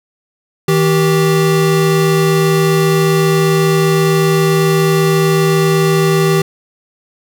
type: tone pair together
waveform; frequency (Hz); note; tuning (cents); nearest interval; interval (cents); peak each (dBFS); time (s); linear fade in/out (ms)
square; 159.18 / 389.7; D#3 / G4; +40 / -10; octave + major third; 1550; -13; 0.68-6.42; 5
effects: none